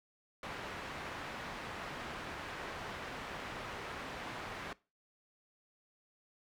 white low-pass noise, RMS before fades -44 dBFS, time 0.43-4.73 s, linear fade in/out 2 ms, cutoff 1800 Hz, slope 12 dB/octave, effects noise-tail reverb RT60 0.3 s tail -21 dB re dry

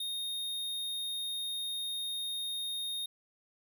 square tone, 3700 Hz, A#7, 14 cents flat, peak -35 dBFS, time 0-3.06 s, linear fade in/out 5 ms, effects none

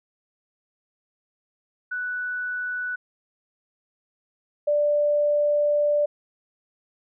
sine tone pair in turn, 1483 / 588.5 Hz, F#6 / D5, +4 / +3 cents, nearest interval octave + major third, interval 1601 cents, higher first, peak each -26 / -18 dBFS, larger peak second, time 1.91-2.96 / 4.67-6.06 s, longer second, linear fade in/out 10 ms, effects none

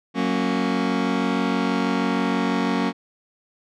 sawtooth chord, F# major, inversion none, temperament just, 185 / 231.2 / 277.5 Hz, F#3 / A#3 / C#4, 0 / -14 / +2 cents, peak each -21 / -20 / -20 dBFS, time 0.14-2.93 s, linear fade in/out 50 ms, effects low-pass 4000 Hz 12 dB/octave

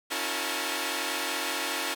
5% pulse tone cluster, 278.5 / 323.6 / 359 / 459.4 / 867 Hz, C#4 / E4 / F4 / A#4 / A5, +8 / -32 / +48 / -25 / -26 cents, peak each -24 dBFS, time 0.1-1.95 s, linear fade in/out 20 ms, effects none

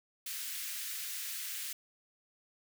white high-pass noise, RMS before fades -40 dBFS, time 0.26-1.73 s, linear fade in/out 5 ms, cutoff 1600 Hz, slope 24 dB/octave, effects none

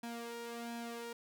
sawtooth tone with flanger, 234.4 Hz, A#3, 10 cents sharp, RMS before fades -44 dBFS, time 0.03-1.13 s, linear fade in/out 5 ms, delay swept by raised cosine 1.2 to 2.15 ms, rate 1.4 Hz, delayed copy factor +0.65, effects none

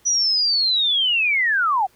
sine linear sweep, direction down, 5920 to 718 Hz, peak -16 dBFS, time 0.05-1.87 s, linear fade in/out 20 ms, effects pink hiss -57 dBFS RMS until 1.95 s + high-pass 60 Hz 12 dB/octave

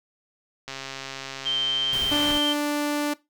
click train, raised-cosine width 0.2 ms, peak -17 dBFS, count 222, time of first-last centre 0.68-2.317 s, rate 135 Hz
sine tone with vibrato, 3136 Hz, G7, in tune, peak -22 dBFS, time 1.45-2.54 s, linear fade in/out 20 ms, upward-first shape sine, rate 15 Hz, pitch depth 9 cents each way
pink noise, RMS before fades -35 dBFS, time 1.93-2.38 s, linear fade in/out 0 ms
sawtooth tone, 293.7 Hz, D4, in tune, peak -19 dBFS, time 2.11-3.14 s, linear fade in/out 10 ms
effects noise-tail reverb RT60 0.2 s tail -19 dB re dry

